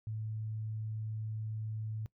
sine tone, 109.1 Hz, A2, 14 cents flat, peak -36 dBFS, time 0.07-2.06 s, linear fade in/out 0 ms, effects noise-tail reverb RT60 0.1 s tail -20 dB re dry

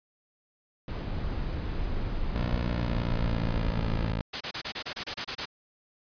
brown noise, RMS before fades -31 dBFS, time 0.88-4.12 s, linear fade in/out 2 ms
15% pulse tone with pitch glide, 60.1 to 55.43 Hz, B1 to A1, -46 to +13 cents, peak -22 dBFS, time 2.36-4.21 s, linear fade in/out 0 ms, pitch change -141 cents, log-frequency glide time 2.51-3.79 s
white noise bursts, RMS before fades -30 dBFS, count 11, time 4.33-5.457 s, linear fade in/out 10 ms, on 77 ms, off 28 ms
effects resampled to 11025 Hz

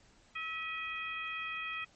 harmonic tone with a mistuned harmonic, 647 Hz, E5, 32 cents flat, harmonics 2 / 3 / 4 / 5, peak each -42 / -43 / -39 / -47 dBFS, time 0.35-1.85 s, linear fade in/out 10 ms, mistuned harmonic 4, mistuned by -59 cents, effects pink hiss -64 dBFS RMS until 1.95 s + MP3 32 kbps

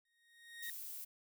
30% pulse tone with exponential growth, 1864.7 Hz, A#6, in tune, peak -39 dBFS, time 0.05-0.7 s, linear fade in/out 2 ms, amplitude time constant 140 ms
violet noise, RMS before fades -47 dBFS, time 0.62-1.05 s, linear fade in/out 10 ms
effects none

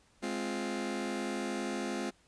sawtooth chord, F minor, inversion first, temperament just, 209.5 / 261.9 / 349.2 Hz, Ab3 / C4 / F4, +15 / +2 / 0 cents, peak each -34 dBFS, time 0.22-2.11 s, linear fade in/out 20 ms, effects pink hiss -66 dBFS RMS until 2.27 s + resampled to 22050 Hz

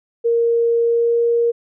sine tone with pitch glide, 466.2 to 469.2 Hz, A#4 to A#4, 0 to +11 cents, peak -13 dBFS, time 0.24-1.52 s, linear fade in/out 20 ms, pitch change +11 cents, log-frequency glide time 0.8-1.23 s, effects none

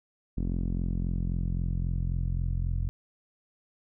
sawtooth tone with low-pass filter sweep, 43.78 Hz, F1, 5 cents sharp, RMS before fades -29 dBFS, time 0.37-2.89 s, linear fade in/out 0 ms, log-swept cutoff 250 to 110 Hz, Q 1.9, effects none

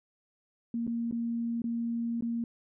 sine tone with dropouts, 233.1 Hz, A#3, in tune, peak -29 dBFS, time 0.74-2.44 s, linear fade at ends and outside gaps 2 ms, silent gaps 0.868-0.876 / 1.112-1.124 / 1.619-1.641 / 2.209-2.223 s, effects none

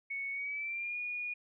sine tone with pitch glide, 2217 to 2446 Hz, C#7 to D#7, 0 to -30 cents, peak -35 dBFS, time 0.1-1.34 s, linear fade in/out 10 ms, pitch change +170 cents, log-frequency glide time 0.32-0.98 s, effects none

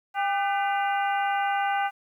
harmonic tone with a mistuned harmonic, 399.8 Hz, G4, 34 cents sharp, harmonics 2 / 3 / 4 / 5 / 6 / 7, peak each -24 / -34 / -31 / -36 / -40 / -39 dBFS, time 0.14-1.91 s, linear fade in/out 50 ms, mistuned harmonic 4, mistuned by -83 cents, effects 10-bit

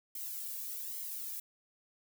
violet noise with flanger, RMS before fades -41 dBFS, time 0.15-1.4 s, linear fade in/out 5 ms, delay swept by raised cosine 0.96 to 1.79 ms, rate 1.2 Hz, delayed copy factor +1, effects none

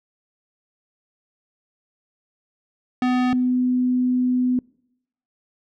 square / sine tone pair in turn, 251 / 251 Hz, B3 / B3, +28 / +28 cents, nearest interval unison, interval 0 cents, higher neither, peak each -18 / -17 dBFS, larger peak second, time 3.02-3.33 / 3.33-4.59 s, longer second, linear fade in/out 2 ms, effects noise-tail reverb RT60 0.8 s tail -26 dB re dry + low-pass 3000 Hz 12 dB/octave

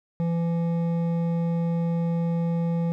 sine tone with hard clipping, 168.5 Hz, E3, 38 cents sharp, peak -24 dBFS, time 0.2-2.92 s, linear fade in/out 0 ms, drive 9 dB, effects none

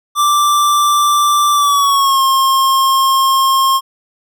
square tone with pitch glide, 1174.7 to 1071 Hz, D6 to C6, 0 to +40 cents, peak -10 dBFS, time 0.15-3.81 s, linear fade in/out 50 ms, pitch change -160 cents, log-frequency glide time 1.52-2.22 s, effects none

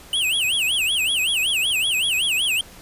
square tone with vibrato, 2894 Hz, F#7, 39 cents flat, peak -19 dBFS, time 0.13-2.61 s, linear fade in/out 2 ms, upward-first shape sine, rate 5.3 Hz, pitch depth 260 cents each way, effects pink hiss -44 dBFS RMS until 2.81 s + resampled to 32000 Hz

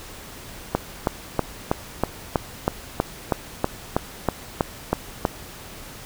click train, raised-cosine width 1 ms, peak -4 dBFS, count 15, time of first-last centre 0.75-5.252 s, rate 3.11 Hz, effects pink hiss -40 dBFS RMS until 6.05 s

